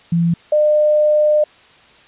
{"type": "tone pair in turn", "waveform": "sine", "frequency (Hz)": [169.3, 603.3], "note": ["E3", "D5"], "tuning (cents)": [46, 46], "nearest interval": "octave + minor seventh", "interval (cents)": 2200, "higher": "second", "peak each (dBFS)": [-12, -10], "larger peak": "second", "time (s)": [[0.12, 0.34], [0.52, 1.44]], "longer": "second", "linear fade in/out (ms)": 5, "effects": ["white hiss -47 dBFS RMS until 2.07 s", "resampled to 8000 Hz"]}